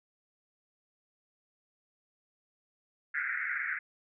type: band-pass noise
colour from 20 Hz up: pink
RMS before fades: -34 dBFS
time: 3.14-3.79 s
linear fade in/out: 10 ms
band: 1400 to 2200 Hz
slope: 96 dB/octave
effects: none